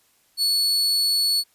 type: tone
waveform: 40% pulse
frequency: 4415 Hz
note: C#8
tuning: 8 cents flat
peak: -17 dBFS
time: 0.37-1.44 s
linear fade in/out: 50 ms
effects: white hiss -62 dBFS RMS until 1.54 s + resampled to 32000 Hz